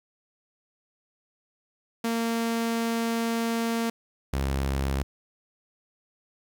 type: tone pair in turn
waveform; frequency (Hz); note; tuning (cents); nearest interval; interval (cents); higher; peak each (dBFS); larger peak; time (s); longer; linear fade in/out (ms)
sawtooth; 229.9 / 67.84; A#3 / C#2; -24 / -37; octave + major sixth; 2113; first; -21; neither; 2.04-3.9 / 4.33-5.03; first; 5
effects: 10-bit

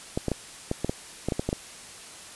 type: clicks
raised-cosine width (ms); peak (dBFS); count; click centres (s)
2; -12; 11; 0.175 / 0.283 / 0.317 / 0.714 / 0.846 / 0.895 / 1.286 / 1.322 / 1.395 / 1.49 / 1.529
effects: white hiss -44 dBFS RMS until 2.35 s + resampled to 24000 Hz

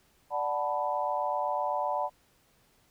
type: chord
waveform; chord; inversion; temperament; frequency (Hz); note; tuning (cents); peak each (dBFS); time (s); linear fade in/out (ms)
sine; B minor seventh; first; equal; 587.3 / 740 / 880 / 987.8; D5 / F#5 / A5 / B5; 0 / 0 / 0 / 0; -33; 0.3-2.1; 50
effects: pink hiss -66 dBFS RMS until 2.9 s

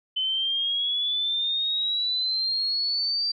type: exponential sweep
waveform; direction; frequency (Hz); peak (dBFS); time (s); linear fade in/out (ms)
sine; up; 3040 to 4699; -23; 0.16-3.32; 10
effects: none

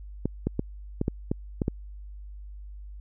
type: clicks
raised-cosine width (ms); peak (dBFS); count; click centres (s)
3; -12; 8; 0.256 / 0.47 / 0.594 / 1.014 / 1.081 / 1.315 / 1.618 / 1.681
effects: added 50 Hz sine -39 dBFS peak until 3 s

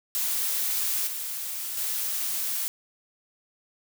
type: noise with level steps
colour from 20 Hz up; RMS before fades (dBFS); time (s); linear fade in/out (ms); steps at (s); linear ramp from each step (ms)
blue; -27 / -33 / -29; 0.15-2.68; 0; 1.07 / 1.77; 2
effects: none

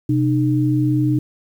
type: tone pair together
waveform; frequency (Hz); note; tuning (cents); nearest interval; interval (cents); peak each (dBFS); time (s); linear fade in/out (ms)
sine; 127.9 / 304.2; C3 / D#4; -39 / -39; octave + minor third; 1500; -17; 0.09-1.19; 5
effects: 8-bit

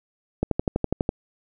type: click train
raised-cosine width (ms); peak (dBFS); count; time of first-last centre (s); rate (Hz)
2; -8; 9; 0.43-1.091; 12.1
effects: none

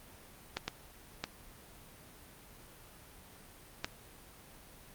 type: clicks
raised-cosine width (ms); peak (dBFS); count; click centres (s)
0.2; -16; 4; 0.57 / 0.68 / 1.24 / 3.845
effects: pink hiss -55 dBFS RMS until 4.94 s + Opus 32 kbps

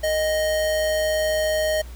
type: tone with amplitude modulation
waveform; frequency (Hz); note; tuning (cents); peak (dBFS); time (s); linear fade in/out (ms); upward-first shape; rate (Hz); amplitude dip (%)
square; 622.3; D#5; 0; -19; 0.03-1.82; 10; sine; 174; 30
effects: added 60 Hz sine -35 dBFS peak until 1.95 s + pink hiss -48 dBFS RMS until 1.95 s

